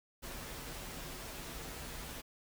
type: noise with comb filter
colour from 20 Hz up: pink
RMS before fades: -45 dBFS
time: 0.22-2.22 s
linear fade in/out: 20 ms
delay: 9.8 ms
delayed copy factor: -0.5
effects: none